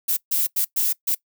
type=noise bursts at uneven times; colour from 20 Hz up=violet; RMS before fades=-21 dBFS; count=5; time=0.08-0.17 / 0.31-0.47 / 0.56-0.65 / 0.76-0.93 / 1.07-1.15 s; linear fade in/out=10 ms; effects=noise-tail reverb RT60 0.1 s tail -21 dB re dry